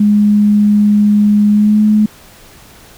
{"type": "tone with pitch glide", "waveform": "sine", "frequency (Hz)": [207.7, 212.6], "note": ["G#3", "G#3"], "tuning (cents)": [0, 41], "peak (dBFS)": -6, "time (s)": [0, 2.06], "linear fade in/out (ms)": 5, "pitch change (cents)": 41, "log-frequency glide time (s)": [1.49, 1.81], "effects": ["pink hiss -40 dBFS RMS until 2.97 s"]}